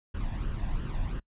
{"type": "noise with flanger", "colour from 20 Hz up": "brown", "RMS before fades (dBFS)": -31, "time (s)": [0.14, 1.2], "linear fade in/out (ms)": 10, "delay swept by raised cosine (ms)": [0.66, 1.18], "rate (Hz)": 2.9, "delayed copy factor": 0.6, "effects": ["noise-tail reverb RT60 0.1 s tail -24 dB re dry", "resampled to 8000 Hz"]}